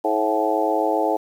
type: harmonic tone with a mistuned harmonic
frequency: 107.7 Hz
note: A2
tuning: 37 cents flat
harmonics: 3 / 4 / 5 / 6 / 7 / 8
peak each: -25 / -25 / -25 / -25 / -25 / -25 dBFS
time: 0.04-1.17 s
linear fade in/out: 10 ms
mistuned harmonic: 6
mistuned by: +45 cents
effects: 8-bit